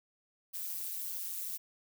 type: noise with amplitude modulation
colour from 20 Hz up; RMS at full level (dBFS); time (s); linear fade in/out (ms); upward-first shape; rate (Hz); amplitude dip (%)
violet; -35; 0.53-1.58; 20; sine; 182; 95
effects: none